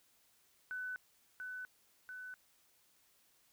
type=tone with echo; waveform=sine; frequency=1500 Hz; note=F#6; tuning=23 cents sharp; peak=-39 dBFS; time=0.71-0.96 s; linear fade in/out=0 ms; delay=690 ms; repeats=2; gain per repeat=-3 dB; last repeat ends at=2.34 s; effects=white hiss -71 dBFS RMS until 3.52 s